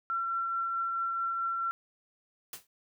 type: tone with tremolo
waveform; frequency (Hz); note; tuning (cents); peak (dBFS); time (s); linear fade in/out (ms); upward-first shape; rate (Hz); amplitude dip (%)
sine; 1357; E6; +50; -28; 0.1-1.71; 0; triangle; 4.6; 25
type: noise with exponential decay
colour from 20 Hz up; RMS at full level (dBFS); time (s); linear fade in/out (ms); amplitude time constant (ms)
white; -37; 2.53-2.67; 2; 29
effects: none